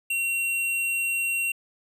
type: tone with sample-and-hold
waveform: sine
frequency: 2740 Hz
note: F7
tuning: 34 cents flat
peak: -23 dBFS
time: 0.1-1.52 s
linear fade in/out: 5 ms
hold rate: 11025 Hz
effects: resampled to 32000 Hz